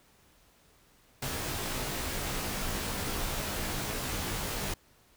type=noise with comb filter; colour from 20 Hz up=pink; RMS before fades=-34 dBFS; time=1.22-4.74 s; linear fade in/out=5 ms; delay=18 ms; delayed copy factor=-0.9; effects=pink hiss -63 dBFS RMS until 5.16 s